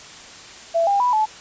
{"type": "tone with pitch steps", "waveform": "sine", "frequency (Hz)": [668, 802, 986, 864], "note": ["E5", "G5", "B5", "A5"], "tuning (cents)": [23, 39, -3, -32], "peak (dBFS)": -15, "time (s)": [0.74, 1.26], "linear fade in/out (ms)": 20, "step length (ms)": 130, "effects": ["white hiss -40 dBFS RMS until 1.4 s", "resampled to 16000 Hz"]}